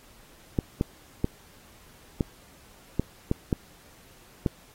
clicks, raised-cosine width 3 ms, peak -10 dBFS, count 8, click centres 0.588 / 0.811 / 1.244 / 2.208 / 2.996 / 3.314 / 3.528 / 4.462 s, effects pink hiss -55 dBFS RMS until 4.74 s + AAC 48 kbps

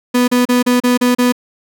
35% pulse tone bursts, 246.9 Hz, B3, in tune, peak -8 dBFS, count 7, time 0.14-1.324 s, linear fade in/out 10 ms, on 140 ms, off 34 ms, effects none

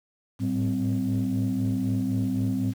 sine tone cluster, 106.6 / 110.5 / 193.8 / 259.8 Hz, G#2 / A2 / G3 / C4, +46 / +8 / -20 / -12 cents, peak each -32 / -27 / -28 / -25 dBFS, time 0.39-2.74 s, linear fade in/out 50 ms, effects tanh soft clip ceiling -18 dBFS + 8-bit

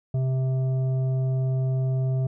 sine tone with frequency modulation, 130.81 Hz, C3, in tune, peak -21 dBFS, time 0.14-2.27 s, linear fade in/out 5 ms, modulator 525 Hz, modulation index 0.29, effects none

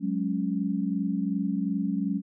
sine chord, F# suspended second, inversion none, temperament equal, 185 / 207.7 / 277.2 Hz, F#3 / G#3 / C#4, 0 / 0 / 0 cents, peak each -29 / -29 / -30 dBFS, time 0-2.22 s, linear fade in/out 50 ms, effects none

